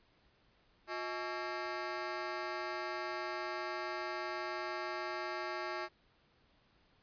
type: ring-modulated tone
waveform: 15% pulse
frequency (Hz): 493.9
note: B4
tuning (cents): 0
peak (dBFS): -28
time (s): 0.87-5.89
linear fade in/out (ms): 50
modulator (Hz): 137
effects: pink hiss -70 dBFS RMS until 7.02 s + resampled to 11025 Hz